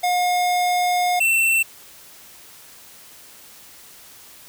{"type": "tone pair in turn", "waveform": "square", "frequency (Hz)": [717, 2689], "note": ["F5", "E7"], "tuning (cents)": [45, 34], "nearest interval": "octave + major seventh", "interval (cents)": 2289, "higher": "second", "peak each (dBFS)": [-18, -16], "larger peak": "second", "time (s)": [[0.03, 1.2], [1.2, 1.63]], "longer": "first", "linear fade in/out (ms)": 10, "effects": ["white hiss -45 dBFS RMS until 4.48 s"]}